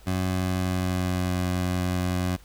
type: tone with pitch glide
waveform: 20% pulse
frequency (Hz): 92.7 to 90.58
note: F#2 to F#2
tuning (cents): +4 to -36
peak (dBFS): -19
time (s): 0.06-2.37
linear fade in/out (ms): 20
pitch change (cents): -40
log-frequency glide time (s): 0.22-1.38
effects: added 50 Hz sine -49 dBFS peak until 2.44 s + pink hiss -55 dBFS RMS until 2.44 s